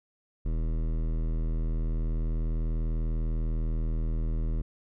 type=tone with hard clipping; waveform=sine; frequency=40.13 Hz; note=E1; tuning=46 cents flat; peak=-28 dBFS; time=0.45-4.62 s; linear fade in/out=10 ms; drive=16 dB; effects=none